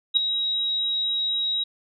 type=tone with ADSR envelope; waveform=sine; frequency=3826 Hz; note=A#7; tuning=44 cents sharp; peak=-12 dBFS; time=0.14-1.64 s; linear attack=30 ms; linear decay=3 ms; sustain=-10 dB; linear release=10 ms; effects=none